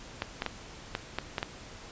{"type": "clicks", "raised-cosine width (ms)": 0.3, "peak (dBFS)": -14, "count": 7, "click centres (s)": [0.221, 0.421, 0.463, 0.951, 1.186, 1.382, 1.429], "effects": ["pink hiss -47 dBFS RMS until 1.91 s", "resampled to 16000 Hz"]}